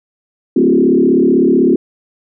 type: tone with frequency modulation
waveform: sine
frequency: 305.5 Hz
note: D#4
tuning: 32 cents flat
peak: -7 dBFS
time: 0.56-1.76 s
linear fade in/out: 5 ms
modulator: 35.9 Hz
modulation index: 2.4
effects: none